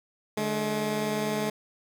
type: tone pair together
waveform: 15% pulse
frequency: 148.56 / 212.9 Hz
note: D3 / G#3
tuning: +20 / +43 cents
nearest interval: tritone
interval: 623 cents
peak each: -28 / -21 dBFS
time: 0.37-1.5 s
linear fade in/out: 5 ms
effects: none